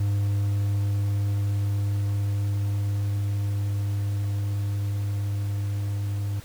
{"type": "tone with level ramp", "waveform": "triangle", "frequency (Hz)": 101.1, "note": "G#2", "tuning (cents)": -46, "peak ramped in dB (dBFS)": [-19, -23], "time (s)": [0, 6.4], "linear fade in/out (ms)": 5, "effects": ["pink hiss -47 dBFS RMS until 6.44 s"]}